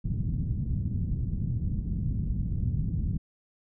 white low-pass noise, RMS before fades -29 dBFS, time 0.04-3.18 s, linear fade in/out 10 ms, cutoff 160 Hz, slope 24 dB/octave, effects none

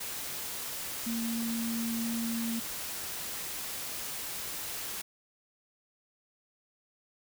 sine tone in noise, 230 Hz, A#3, 23 cents flat, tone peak -31 dBFS, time 1.06-2.6 s, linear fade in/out 10 ms, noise white, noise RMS -38 dBFS, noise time 0-5.02 s, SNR +4 dB, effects none

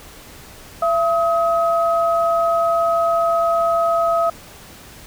sine tone pair together, 672.8 / 1270 Hz, E5 / D#6, +35 / +35 cents, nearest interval major seventh, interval 1100 cents, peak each -16 / -19 dBFS, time 0.82-4.3 s, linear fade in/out 5 ms, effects pink hiss -41 dBFS RMS until 5.06 s

